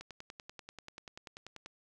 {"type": "click train", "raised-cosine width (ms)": 0.2, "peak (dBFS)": -29, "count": 18, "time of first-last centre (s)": [0.01, 1.66], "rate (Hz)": 10.3, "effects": []}